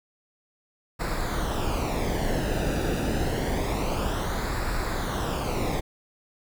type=noise with flanger; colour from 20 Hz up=brown; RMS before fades=-27 dBFS; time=0.99-5.81 s; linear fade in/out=20 ms; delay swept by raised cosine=0.32 to 0.94 ms; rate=0.27 Hz; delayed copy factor=-0.65; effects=none